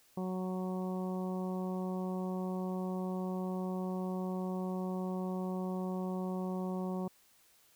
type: harmonic tone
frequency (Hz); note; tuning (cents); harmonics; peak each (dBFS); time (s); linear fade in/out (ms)
185; F#3; 0; 1 / 2 / 3 / 4 / 5 / 6; -35 / -41 / -45 / -47 / -49 / -51; 0.17-7.08; 5
effects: white hiss -66 dBFS RMS until 7.75 s